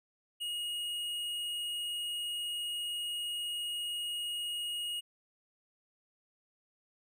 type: tone with hard clipping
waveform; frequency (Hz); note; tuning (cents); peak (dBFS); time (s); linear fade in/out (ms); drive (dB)
triangle; 2877; F#7; -49; -36; 0.4-5.01; 20; 12
effects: none